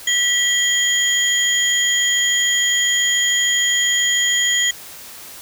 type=tone cluster; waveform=sine; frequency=1952 / 3217 / 6870 Hz; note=B6 / G7 / A8; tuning=-21 / +44 / -42 cents; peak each=-19 dBFS; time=0.07-4.71 s; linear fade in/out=5 ms; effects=white hiss -37 dBFS RMS until 5.41 s